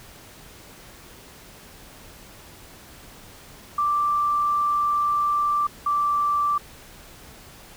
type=tone pair in turn; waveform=sine; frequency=1175 / 1169.6 Hz; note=D6 / D6; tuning=+1 / -7 cents; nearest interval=unison; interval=8 cents; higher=first; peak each=-19 dBFS; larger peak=neither; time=3.78-5.67 / 5.86-6.58 s; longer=first; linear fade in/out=5 ms; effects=pink hiss -46 dBFS RMS until 7.76 s